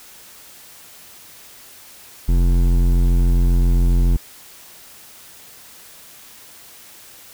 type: tone with hard clipping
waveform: sine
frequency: 43.65 Hz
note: F1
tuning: in tune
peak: -14 dBFS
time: 2.28-4.17 s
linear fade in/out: 10 ms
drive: 13 dB
effects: white hiss -43 dBFS RMS until 7.33 s